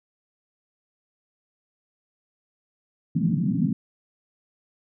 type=band-pass noise; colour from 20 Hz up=pink; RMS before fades=-23 dBFS; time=3.15-3.73 s; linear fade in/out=5 ms; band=140 to 250 Hz; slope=48 dB/octave; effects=none